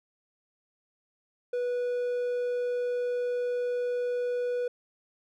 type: tone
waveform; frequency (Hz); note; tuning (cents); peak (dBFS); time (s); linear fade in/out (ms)
triangle; 490; B4; -14; -25; 1.53-4.68; 5
effects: none